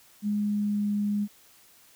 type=tone with pitch glide; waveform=sine; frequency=207.5 to 205.9 Hz; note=G#3 to G#3; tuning=-1 to -15 cents; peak=-24 dBFS; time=0.22-1.28 s; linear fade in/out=50 ms; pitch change=-14 cents; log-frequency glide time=0.36-0.91 s; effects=white hiss -57 dBFS RMS until 1.95 s